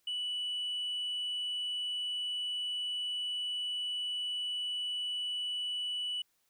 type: tone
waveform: sine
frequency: 2960 Hz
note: F#7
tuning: in tune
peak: -31 dBFS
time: 0.07-6.22 s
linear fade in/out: 5 ms
effects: tanh soft clip ceiling -31 dBFS + white hiss -75 dBFS RMS until 6.49 s